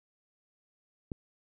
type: click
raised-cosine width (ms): 3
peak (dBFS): -23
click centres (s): 1.118
effects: none